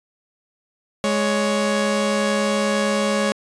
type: tone pair together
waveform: sawtooth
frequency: 208.7 / 557.2 Hz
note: G#3 / C#5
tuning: +9 / +9 cents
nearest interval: octave + perfect fourth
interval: 1700 cents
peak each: -17 dBFS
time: 1.04-3.32 s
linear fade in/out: 0 ms
effects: resampled to 22050 Hz